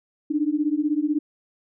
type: beating tone pair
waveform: sine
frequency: 291.6 / 307.6 Hz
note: D4 / D#4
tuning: -12 / -20 cents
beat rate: 16 Hz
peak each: -23 / -23 dBFS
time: 0.3-1.19 s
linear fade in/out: 10 ms
effects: none